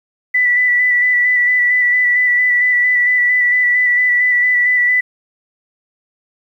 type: tone with vibrato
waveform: sine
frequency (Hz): 1975.5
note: B6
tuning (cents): 0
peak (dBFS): -10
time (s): 0.34-5.01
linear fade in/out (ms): 10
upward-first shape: square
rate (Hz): 4.4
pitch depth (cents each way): 17
effects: 8-bit